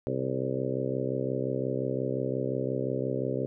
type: harmonic tone with a mistuned harmonic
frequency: 65.7 Hz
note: C2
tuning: 8 cents sharp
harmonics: 2 / 3 / 4 / 5 / 6 / 7 / 8 / 9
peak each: -34 / -40 / -35 / -38 / -34 / -35 / -36 / -39 dBFS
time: 0.07-3.46 s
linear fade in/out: 0 ms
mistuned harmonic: 9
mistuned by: -26 cents
effects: none